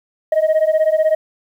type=beating tone pair; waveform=sine; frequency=620 / 636 Hz; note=D#5 / D#5; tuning=-6 / +38 cents; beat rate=16 Hz; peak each=-13 dBFS; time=0.32-1.15 s; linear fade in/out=5 ms; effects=tanh soft clip ceiling -9 dBFS + 8-bit